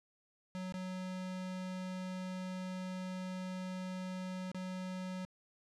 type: tone with dropouts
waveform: square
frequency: 185 Hz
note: F#3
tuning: in tune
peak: -40 dBFS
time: 0.55-5.25 s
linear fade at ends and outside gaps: 0 ms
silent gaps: 0.723-0.741 / 4.516-4.546 s
effects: low-pass 7000 Hz 12 dB/octave